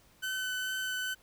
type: tone with vibrato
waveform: 30% pulse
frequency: 1516 Hz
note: F#6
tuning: 42 cents sharp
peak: -30 dBFS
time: 0.22-1.15 s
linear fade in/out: 20 ms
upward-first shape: sine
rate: 2.3 Hz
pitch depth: 11 cents each way
effects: pink hiss -63 dBFS RMS until 1.22 s